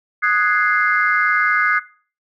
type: chord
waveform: sine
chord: Ab dominant seventh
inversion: second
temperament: equal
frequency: 1244.5 / 1480 / 1661.2 / 2093 Hz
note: Eb6 / Gb6 / Ab6 / C7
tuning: 0 / 0 / 0 / 0 cents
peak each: -19 dBFS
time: 0.22-1.8 s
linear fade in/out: 20 ms
effects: noise-tail reverb RT60 0.4 s tail -18 dB re dry + tanh soft clip ceiling -3 dBFS